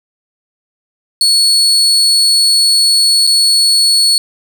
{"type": "tone with dropouts", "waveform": "35% pulse", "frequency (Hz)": 4396, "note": "C#8", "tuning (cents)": -15, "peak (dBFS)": -6, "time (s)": [1.21, 4.18], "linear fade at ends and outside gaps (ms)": 1, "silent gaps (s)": [3.268, 3.273], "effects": []}